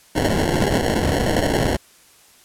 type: noise with sample-and-hold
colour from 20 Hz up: white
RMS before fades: -19 dBFS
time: 0.15-1.77 s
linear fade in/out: 10 ms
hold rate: 1225 Hz
effects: white hiss -51 dBFS RMS until 2.44 s + low-pass 12000 Hz 12 dB/octave